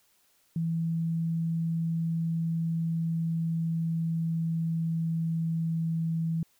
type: tone with pitch glide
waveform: sine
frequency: 164.81 to 163.58 Hz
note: E3 to E3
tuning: 0 to -13 cents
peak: -26 dBFS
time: 0.56-6.43 s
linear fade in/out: 2 ms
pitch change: -13 cents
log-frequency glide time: 2.42-6.18 s
effects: white hiss -67 dBFS RMS until 6.59 s